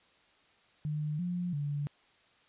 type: tone with pitch steps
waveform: sine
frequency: 150.9 / 177.2 / 144.7 Hz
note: D3 / F3 / D3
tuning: +47 / +25 / -25 cents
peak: -31 dBFS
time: 0.85-1.87 s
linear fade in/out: 0 ms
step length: 340 ms
effects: white hiss -65 dBFS RMS until 2.48 s + resampled to 8000 Hz